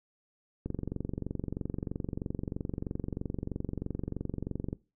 click train, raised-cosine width 3 ms, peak -21 dBFS, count 95, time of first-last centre 0.66-4.729 s, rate 23.1 Hz, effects noise-tail reverb RT60 0.3 s tail -20 dB re dry

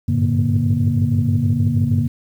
sine tone cluster, 96.1 / 102.5 / 115 / 143.9 / 236.5 Hz, G2 / G#2 / A#2 / D3 / A#3, -34 / -22 / -23 / -35 / +25 cents, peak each -20 dBFS, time 0.08-2.08 s, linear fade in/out 10 ms, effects tanh soft clip ceiling -6 dBFS + 8-bit

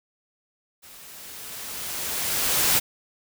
white noise with level ramp, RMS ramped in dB -47 to -19 dBFS, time 0.82-2.8 s, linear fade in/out 20 ms, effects none

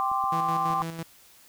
sine chord, G suspended fourth, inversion none, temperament just, 784 / 1045.3 / 1176 Hz, G5 / C6 / D6, 0 / -2 / +2 cents, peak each -28 dBFS, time 0-0.82 s, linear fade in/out 0 ms
clicks, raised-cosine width 3 ms, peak -34 dBFS, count 4, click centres 0.116 / 0.24 / 0.704 / 0.806 s
sawtooth tone with tremolo, 164.81 Hz, E3, in tune, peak -27 dBFS, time 0.32-1.03 s, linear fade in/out 5 ms, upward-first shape square, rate 6 Hz, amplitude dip 50%
effects white hiss -55 dBFS RMS until 1.48 s

